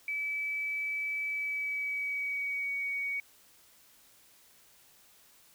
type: tone with pitch glide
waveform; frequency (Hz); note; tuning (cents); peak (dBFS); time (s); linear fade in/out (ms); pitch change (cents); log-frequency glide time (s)
sine; 2300 to 2245; D7 to C#7; -37 to +21; -31; 0.08-3.2; 2; -42; 1.28-2.87
effects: white hiss -61 dBFS RMS until 5.54 s